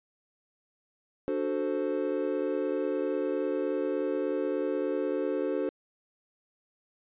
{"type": "chord", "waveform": "triangle", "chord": "D dominant seventh", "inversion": "none", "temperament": "equal", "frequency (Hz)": [293.7, 370, 440, 523.3], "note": ["D4", "F#4", "A4", "C5"], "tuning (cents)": [0, 0, 0, 0], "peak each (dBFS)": -31, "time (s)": [1.28, 5.69], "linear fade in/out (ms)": 0, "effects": ["resampled to 8000 Hz"]}